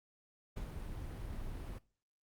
brown noise with ADSR envelope, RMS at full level -38 dBFS, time 0.56-1.79 s, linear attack 18 ms, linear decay 13 ms, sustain -5 dB, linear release 13 ms, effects noise-tail reverb RT60 0.4 s tail -21 dB re dry + Opus 48 kbps

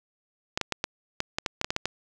clicks, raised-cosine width 0.2 ms, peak -9 dBFS, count 12, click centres 0.575 / 0.613 / 0.723 / 0.841 / 1.204 / 1.385 / 1.462 / 1.614 / 1.645 / 1.705 / 1.764 / 1.856 s, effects none

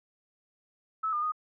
sine tone with pitch steps, 1300 / 1208 / 1239 Hz, E6 / D6 / D#6, -24 / +48 / -8 cents, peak -27 dBFS, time 1.03-1.321 s, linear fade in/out 10 ms, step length 97 ms, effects none

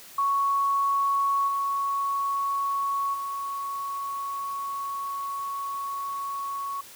sine tone with level steps, 1111 Hz, C#6, 4 cents sharp, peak -21 / -24 / -29 dBFS, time 0.18-6.81 s, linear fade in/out 5 ms, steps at 1.47 / 3.13 s, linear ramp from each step 20 ms, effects white hiss -47 dBFS RMS until 6.95 s + high-pass 80 Hz 12 dB/octave

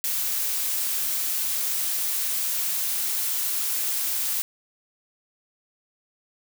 blue noise, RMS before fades -26 dBFS, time 0.04-4.42 s, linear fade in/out 0 ms, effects none

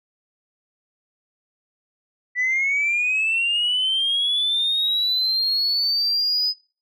sine linear sweep, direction up, 1960 to 5030 Hz, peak -17 dBFS, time 2.35-6.54 s, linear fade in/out 50 ms, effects noise-tail reverb RT60 0.4 s tail -26 dB re dry + tanh soft clip ceiling -15 dBFS

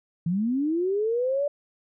sine linear sweep, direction up, 160 to 587.3 Hz, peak -22 dBFS, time 0.26-1.48 s, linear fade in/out 5 ms, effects none

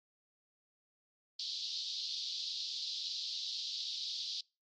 white band-pass noise, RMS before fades -40 dBFS, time 1.39-4.41 s, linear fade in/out 5 ms, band 3500 to 4900 Hz, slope 48 dB/octave, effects noise-tail reverb RT60 0.3 s tail -26 dB re dry + MP3 48 kbps

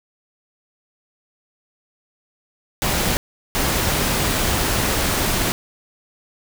pink noise bursts at uneven times, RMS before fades -20 dBFS, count 2, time 2.82-3.17 / 3.55-5.52 s, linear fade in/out 0 ms, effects none

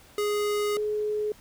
square / sine tone pair in turn, 415.3 / 422.8 Hz, G#4 / G#4, 0 / +31 cents, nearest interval unison, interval 31 cents, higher second, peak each -25 dBFS, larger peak neither, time 0.18-0.77 / 0.77-1.32 s, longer first, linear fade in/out 2 ms, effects pink hiss -54 dBFS RMS until 1.4 s

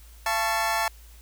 25% pulse chord, F augmented, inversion none, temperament equal with one note detuned, 680.9 / 880 / 1108.7 Hz, F5 / A5 / C#6, -44 / 0 / 0 cents, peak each -25 / -22 / -27 dBFS, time 0.26-0.88 s, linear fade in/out 2 ms, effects added 56 Hz sine -46 dBFS peak until 1.21 s + white hiss -55 dBFS RMS until 1.21 s

